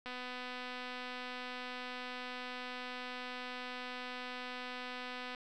click train, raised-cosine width 0.3 ms, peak -28 dBFS, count 1323, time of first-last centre 0.06-5.348 s, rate 250 Hz, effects none

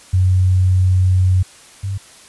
sine tone pair in turn, 92.5 / 98 Hz, F#2 / G2, 0 / 0 cents, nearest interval minor second, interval 100 cents, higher second, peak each -10 / -19 dBFS, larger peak first, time 0.13-1.43 / 1.83-1.98 s, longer first, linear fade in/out 10 ms, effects white hiss -43 dBFS RMS until 2.28 s + resampled to 24000 Hz

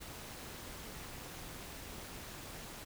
pink noise with amplitude modulation, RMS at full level -45 dBFS, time 0-2.85 s, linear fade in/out 20 ms, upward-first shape sine, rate 224 Hz, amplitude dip 60%, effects none

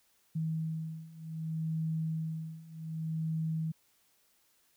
sine beating tone pair, 159.6 / 160.25 Hz, D#3 / E3, +44 / -49 cents, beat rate 0.65 Hz, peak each -37 / -35 dBFS, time 0.35-3.72 s, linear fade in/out 10 ms, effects white hiss -70 dBFS RMS until 4.76 s

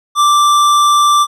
triangle tone with hard clipping, 1174.7 Hz, D6, in tune, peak -9 dBFS, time 0.15-1.27 s, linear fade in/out 50 ms, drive 18 dB, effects none

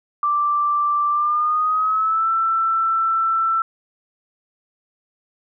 sine tone with pitch glide, 1174.7 to 1333.9 Hz, D6 to E6, 0 to +20 cents, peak -16 dBFS, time 0.23-3.62 s, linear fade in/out 2 ms, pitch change +220 cents, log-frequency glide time 1.1-2.3 s, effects none

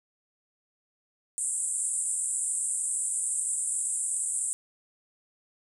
pink band-pass noise, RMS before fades -30 dBFS, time 1.38-4.53 s, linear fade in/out 0 ms, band 7700 to 9700 Hz, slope 96 dB/octave, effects none

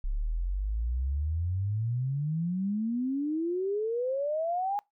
sine exponential sweep, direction up, 33.45 to 830.6 Hz, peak -27 dBFS, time 0.04-4.79 s, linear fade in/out 0 ms, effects noise-tail reverb RT60 0.2 s tail -25 dB re dry

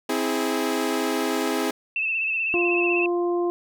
sawtooth chord, C augmented, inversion none, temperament equal with one note detuned, 261.6 / 325.1 / 415.3 Hz, C4 / E4 / G#4, 0 / -24 / 0 cents, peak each -23 dBFS, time 0.09-1.71 s, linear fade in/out 5 ms
sine tone with vibrato, 2637 Hz, E7, in tune, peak -22 dBFS, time 1.96-3.06 s, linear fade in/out 2 ms, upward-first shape sine, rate 16 Hz, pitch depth 48 cents each way
harmonic tone, 349.2 Hz, F4, in tune, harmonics 1 / 2 / 3, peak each -21 / -31 / -34 dBFS, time 2.54-3.5 s, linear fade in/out 0 ms
effects none

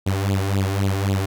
sawtooth tone with flanger, 97.7 Hz, G2, 5 cents flat, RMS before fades -21 dBFS, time 0.06-1.26 s, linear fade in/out 10 ms, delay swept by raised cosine 0.26 to 2.86 ms, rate 3.8 Hz, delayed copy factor +0.9, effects none

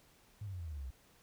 sine tone with pitch steps, 104.1 / 97.13 / 90.62 / 84.56 / 78.89 / 73.61 / 68.68 / 64.08 Hz, G#2 / G2 / F#2 / E2 / D#2 / D2 / C#2 / C2, +5 / -15 / -36 / +45 / +24 / +5 / -15 / -35 cents, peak -40 dBFS, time 0.41-0.906 s, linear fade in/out 5 ms, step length 62 ms, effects pink hiss -66 dBFS RMS until 1.22 s

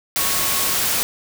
sine tone in noise, 1100 Hz, C#6, 14 cents flat, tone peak -31 dBFS, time 0.19-0.74 s, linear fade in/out 0 ms, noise white, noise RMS -20 dBFS, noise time 0.16-1.03 s, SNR -14 dB, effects none

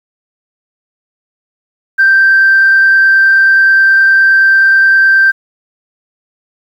sine tone with frequency modulation, 1568 Hz, G6, in tune, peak -3 dBFS, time 1.98-5.32 s, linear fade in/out 20 ms, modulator 29.5 Hz, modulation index 0.38, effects tanh soft clip ceiling 0 dBFS + 7-bit

